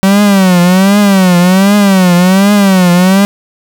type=tone with vibrato; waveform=45% pulse; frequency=190 Hz; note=F#3; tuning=46 cents sharp; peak=-4 dBFS; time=0.03-3.25 s; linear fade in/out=0 ms; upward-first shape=triangle; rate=1.3 Hz; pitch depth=160 cents each way; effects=none